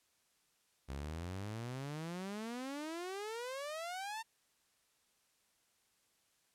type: exponential sweep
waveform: sawtooth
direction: up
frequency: 65.2 to 917 Hz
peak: -37 dBFS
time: 0.88-4.23 s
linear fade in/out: 20 ms
effects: white hiss -75 dBFS RMS until 6.54 s + low-pass 11000 Hz 12 dB/octave